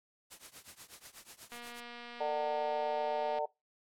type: noise with tremolo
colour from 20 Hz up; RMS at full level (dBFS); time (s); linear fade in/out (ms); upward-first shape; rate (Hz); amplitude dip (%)
white; -48; 0.3-1.81; 20; triangle; 8.2; 95
type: click train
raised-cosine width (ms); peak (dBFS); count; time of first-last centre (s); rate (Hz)
0.3; -32; 447; 1.52-3.386; 239
type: harmonic tone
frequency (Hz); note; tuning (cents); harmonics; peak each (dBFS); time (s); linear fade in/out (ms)
150; D3; +37; 3 / 4 / 5 / 6; -39 / -35 / -37 / -37; 2.2-3.46; 10
effects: noise-tail reverb RT60 0.2 s tail -20 dB re dry + low-pass 12000 Hz 12 dB/octave